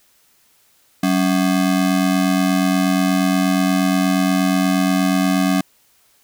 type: ring-modulated tone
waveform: square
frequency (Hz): 233.1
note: A#3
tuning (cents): 0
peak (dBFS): -12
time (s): 1.03-5.61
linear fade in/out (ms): 5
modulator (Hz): 44.2
effects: white hiss -57 dBFS RMS until 6.23 s